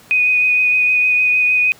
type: tone with vibrato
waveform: sine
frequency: 2489 Hz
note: D#7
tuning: in tune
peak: -11 dBFS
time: 0.11-1.72 s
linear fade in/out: 0 ms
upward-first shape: triangle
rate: 6.5 Hz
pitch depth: 18 cents each way
effects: pink hiss -45 dBFS RMS until 1.79 s + high-pass 100 Hz 12 dB/octave